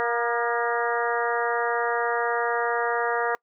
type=harmonic tone with a mistuned harmonic; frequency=235.8 Hz; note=A#3; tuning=20 cents sharp; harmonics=2 / 3 / 4 / 5 / 6 / 7 / 8; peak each=-27 / -29 / -30 / -31 / -32 / -32 / -33 dBFS; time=0-3.35 s; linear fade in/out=0 ms; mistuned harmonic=5; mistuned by=+35 cents; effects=noise-tail reverb RT60 0.1 s tail -26 dB re dry